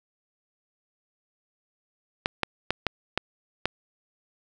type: clicks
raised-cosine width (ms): 0.3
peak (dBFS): -7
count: 6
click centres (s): 2.259 / 2.433 / 2.706 / 2.867 / 3.176 / 3.656
effects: none